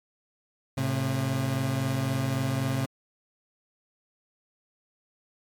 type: tone pair together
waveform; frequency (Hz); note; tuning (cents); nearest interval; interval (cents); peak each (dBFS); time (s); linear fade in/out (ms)
30% pulse; 110 / 133.76; A2 / C3; 0 / +39; minor third; 339; -28 / -24; 0.77-2.86; 10
effects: MP3 96 kbps